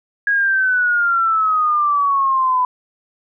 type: exponential sweep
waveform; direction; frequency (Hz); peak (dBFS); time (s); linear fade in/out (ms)
sine; down; 1656 to 996; -13; 0.27-2.65; 2
effects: none